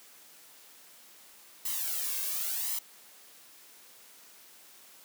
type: noise with flanger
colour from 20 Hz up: blue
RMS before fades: -33 dBFS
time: 1.65-2.79 s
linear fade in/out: 5 ms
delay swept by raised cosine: 0.98 to 1.86 ms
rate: 0.92 Hz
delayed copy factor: +0.85
effects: white hiss -55 dBFS RMS until 5.04 s + high-pass 200 Hz 12 dB/octave